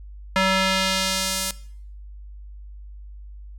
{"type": "tone with band-pass filter sweep", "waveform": "square", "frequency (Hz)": 190, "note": "F#3", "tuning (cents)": 46, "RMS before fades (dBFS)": -22, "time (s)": [0.36, 1.51], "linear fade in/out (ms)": 0, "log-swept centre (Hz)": [1800, 9300], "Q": 0.77, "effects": ["noise-tail reverb RT60 0.6 s tail -19 dB re dry", "added 50 Hz sine -37 dBFS peak until 3.58 s"]}